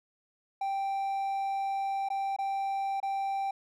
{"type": "tone with dropouts", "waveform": "triangle", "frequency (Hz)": 784, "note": "G5", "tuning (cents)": 0, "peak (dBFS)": -27, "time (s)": [0.61, 3.51], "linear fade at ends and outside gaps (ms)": 5, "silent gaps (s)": [[2.088, 2.101], [2.364, 2.386], [3.002, 3.028]], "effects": []}